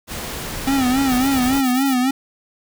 pink noise, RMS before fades -28 dBFS, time 0.07-1.62 s, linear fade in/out 50 ms
square tone with vibrato, 261.8 Hz, C4, 1 cent sharp, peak -16 dBFS, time 0.67-2.11 s, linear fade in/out 5 ms, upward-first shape sine, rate 3.6 Hz, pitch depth 97 cents each way
blue noise bursts, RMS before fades -31 dBFS, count 8, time 1.09-1.941 s, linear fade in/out 5 ms, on 88 ms, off 21 ms
effects none

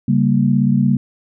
sine chord, G diminished, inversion second, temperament equal, 138.59 / 196 / 233.1 Hz, Db3 / G3 / Bb3, 0 / 0 / 0 cents, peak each -16 dBFS, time 0.08-0.97 s, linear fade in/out 5 ms, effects none

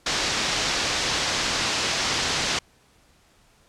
white low-pass noise, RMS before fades -25 dBFS, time 0.06-2.59 s, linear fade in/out 5 ms, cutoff 6100 Hz, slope 24 dB/octave, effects pink hiss -59 dBFS RMS until 3.68 s + low-pass 10000 Hz 12 dB/octave

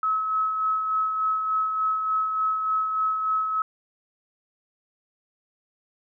sine tone with tremolo, 1288 Hz, E6, 41 cents flat, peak -20 dBFS, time 0.03-3.62 s, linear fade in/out 2 ms, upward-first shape sine, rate 3.4 Hz, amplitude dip 40%, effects none

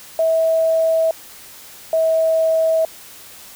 sine tone pair in turn, 649 / 645.9 Hz, E5 / E5, -27 / -35 cents, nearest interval unison, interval 8 cents, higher first, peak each -13 dBFS, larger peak neither, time 0.19-1.11 / 1.93-2.85 s, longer neither, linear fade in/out 2 ms, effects white hiss -40 dBFS RMS until 3.55 s

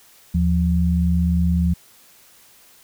sine tone pair together, 77.78 / 174.61 Hz, D#2 / F3, 0 / 0 cents, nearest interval octave + major second, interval 1400 cents, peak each -18 dBFS, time 0.34-1.74 s, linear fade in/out 10 ms, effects white hiss -51 dBFS RMS until 2.83 s

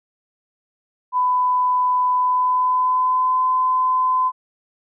sine tone with pitch glide, 1000 to 1020.4 Hz, B5 to C6, +21 to -44 cents, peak -15 dBFS, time 1.12-4.32 s, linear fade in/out 50 ms, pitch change +35 cents, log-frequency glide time 2.14-3.43 s, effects none

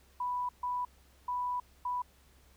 sine tone bursts at uneven times, 987.8 Hz, B5, in tune, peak -31 dBFS, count 4, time 0.2-0.49 / 0.63-0.85 / 1.28-1.6 / 1.85-2.02 s, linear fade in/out 5 ms, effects added 66 Hz sine -62 dBFS peak until 2.56 s + pink hiss -65 dBFS RMS until 2.56 s

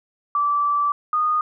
sine tone pair in turn, 1162 / 1231.1 Hz, D6 / D#6, -19 / -19 cents, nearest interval minor second, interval 100 cents, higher second, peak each -17 dBFS, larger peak neither, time 0.35-0.92 / 1.13-1.41 s, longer first, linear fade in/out 2 ms, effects none

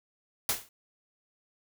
white noise with exponential decay, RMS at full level -24 dBFS, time 0.49-0.69 s, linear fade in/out 2 ms, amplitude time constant 43 ms, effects none

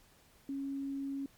sine tone, 275.4 Hz, C#4, 11 cents flat, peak -35 dBFS, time 0.49-1.26 s, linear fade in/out 2 ms, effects pink hiss -64 dBFS RMS until 1.37 s + MP3 96 kbps

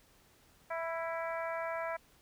harmonic tone with a mistuned harmonic, 329.6 Hz, E4, in tune, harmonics 2 / 3 / 4 / 5 / 6 / 7, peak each -37 / -41 / -43 / -45 / -47 / -48 dBFS, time 0.7-1.97 s, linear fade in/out 10 ms, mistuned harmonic 4, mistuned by +18 cents, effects pink hiss -65 dBFS RMS until 2.21 s

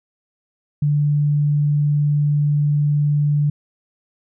sine tone, 146.83 Hz, D3, in tune, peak -14 dBFS, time 0.82-3.5 s, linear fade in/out 5 ms, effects none

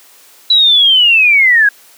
sine linear sweep, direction down, 3965 to 1608 Hz, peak -5 dBFS, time 0.5-1.69 s, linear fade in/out 5 ms, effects white hiss -43 dBFS RMS until 1.97 s + high-pass 300 Hz 12 dB/octave

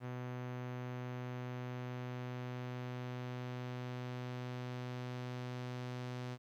sawtooth tone with low-pass filter sweep, 124.7 Hz, B2, 17 cents sharp, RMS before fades -43 dBFS, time 0-6.38 s, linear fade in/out 50 ms, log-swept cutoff 2200 to 5100 Hz, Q 0.87, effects 12-bit

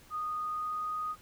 sine tone with pitch glide, 1236 to 1243.2 Hz, D#6 to D#6, -12 to -2 cents, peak -32 dBFS, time 0.1-1.16 s, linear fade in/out 50 ms, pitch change +10 cents, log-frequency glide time 0.46-0.95 s, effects pink hiss -58 dBFS RMS until 1.21 s

